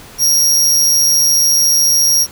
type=tone with amplitude modulation; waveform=sawtooth; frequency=5630 Hz; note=F8; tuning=13 cents sharp; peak=-4 dBFS; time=0.18-2.27 s; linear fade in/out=50 ms; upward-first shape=sine; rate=154 Hz; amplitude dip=55%; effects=pink hiss -37 dBFS RMS until 2.31 s